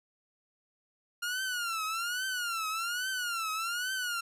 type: tone with vibrato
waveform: sawtooth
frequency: 1403 Hz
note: F6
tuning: 8 cents sharp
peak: -28 dBFS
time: 1.22-4.21 s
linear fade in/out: 10 ms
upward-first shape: triangle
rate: 1.2 Hz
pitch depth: 180 cents each way
effects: resampled to 32000 Hz